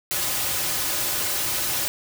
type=noise with comb filter; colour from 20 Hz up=white; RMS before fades=-25 dBFS; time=0.11-1.88 s; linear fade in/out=0 ms; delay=4.4 ms; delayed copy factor=-0.6; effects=none